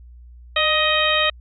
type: harmonic tone with a mistuned harmonic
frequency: 626 Hz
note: D#5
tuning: 10 cents sharp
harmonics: 1 / 2 / 3 / 4 / 5 / 6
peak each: -23 / -23 / -23 / -23 / -23 / -23 dBFS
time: 0.56-1.3 s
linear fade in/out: 5 ms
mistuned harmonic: 1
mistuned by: -45 cents
effects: added 60 Hz sine -40 dBFS peak until 1.4 s